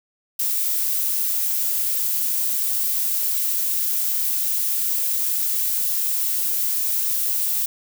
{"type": "noise", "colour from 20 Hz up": "violet", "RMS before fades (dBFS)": -22, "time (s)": [0.39, 7.66], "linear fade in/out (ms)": 5, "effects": []}